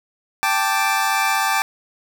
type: chord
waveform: 25% pulse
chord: G suspended second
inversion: none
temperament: equal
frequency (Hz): 784 / 880 / 1174.7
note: G5 / A5 / D6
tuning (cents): 0 / 0 / 0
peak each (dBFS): -18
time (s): 0.43-1.62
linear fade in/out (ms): 0
effects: none